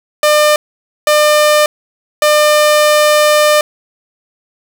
sawtooth tone bursts at uneven times, 600 Hz, D5, 37 cents sharp, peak -3 dBFS, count 3, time 0.23-0.56 / 1.07-1.66 / 2.22-3.61 s, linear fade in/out 2 ms, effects 7-bit

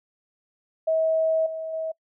sine tone with level steps, 642 Hz, E5, 46 cents flat, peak -19 / -29 / -26 dBFS, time 0.87-1.92 s, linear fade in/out 10 ms, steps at 1.46 / 1.73 s, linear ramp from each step 5 ms, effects noise-tail reverb RT60 0.1 s tail -24 dB re dry

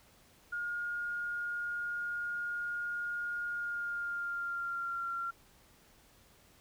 sine tone with pitch glide, 1425 to 1375.7 Hz, F6 to F6, +34 to -26 cents, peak -34 dBFS, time 0.52-5.31 s, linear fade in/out 10 ms, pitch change -60 cents, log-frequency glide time 3.47-5.07 s, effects pink hiss -63 dBFS RMS until 6.6 s

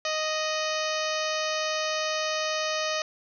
harmonic tone with a mistuned harmonic, 622.3 Hz, D#5, in tune, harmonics 1 / 2 / 3 / 4 / 5 / 6 / 7 / 8 / 9 / 10, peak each -30 / -33 / -35 / -36 / -37 / -38 / -38 / -39 / -40 / -40 dBFS, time 0.05-3.02 s, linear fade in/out 2 ms, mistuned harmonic 5, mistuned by -50 cents, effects none

